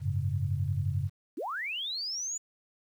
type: chord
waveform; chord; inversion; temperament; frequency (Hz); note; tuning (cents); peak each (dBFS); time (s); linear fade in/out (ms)
sine; F# suspended second; none; equal; 92.5 / 103.83 / 138.59; F#2 / G#2 / C#3; 0 / 0 / 0; -31 / -32 / -32; 0-1.1; 50
type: linear sweep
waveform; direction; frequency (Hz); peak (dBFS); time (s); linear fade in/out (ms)
sine; up; 233.3 to 7040; -32; 1.37-2.38; 10
effects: 10-bit